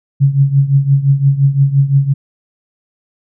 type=tone with tremolo; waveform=sine; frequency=138.59 Hz; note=C#3; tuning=in tune; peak=-4 dBFS; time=0.2-2.14 s; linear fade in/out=20 ms; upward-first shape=triangle; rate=5.8 Hz; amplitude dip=85%; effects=none